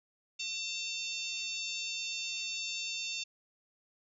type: harmonic tone with a mistuned harmonic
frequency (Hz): 901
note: A5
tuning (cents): +41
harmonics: 3 / 4 / 5 / 6 / 7 / 8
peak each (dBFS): -39 / -41 / -43 / -45 / -46 / -47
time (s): 0.39-3.24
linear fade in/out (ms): 10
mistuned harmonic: 8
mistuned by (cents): -17
effects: none